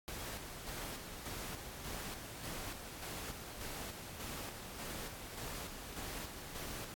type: noise with tremolo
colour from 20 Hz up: pink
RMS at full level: -44 dBFS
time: 0.08-6.94 s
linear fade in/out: 0 ms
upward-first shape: square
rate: 1.7 Hz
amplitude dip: 40%
effects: AAC 64 kbps